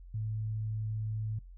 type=tone; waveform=sine; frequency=108.7 Hz; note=A2; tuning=21 cents flat; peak=-32 dBFS; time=0.14-1.39 s; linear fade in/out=5 ms; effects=noise-tail reverb RT60 0.2 s tail -26 dB re dry + added 44 Hz sine -47 dBFS peak until 1.57 s